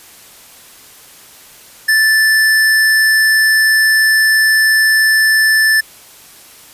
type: tone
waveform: square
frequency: 1757 Hz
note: A6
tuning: 3 cents flat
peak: -9 dBFS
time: 1.88-5.81 s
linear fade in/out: 10 ms
effects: white hiss -40 dBFS RMS until 6.73 s + resampled to 32000 Hz